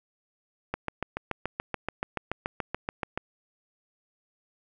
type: click train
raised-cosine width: 0.5 ms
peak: -14 dBFS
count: 18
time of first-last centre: 0.74-3.176 s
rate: 6.98 Hz
effects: none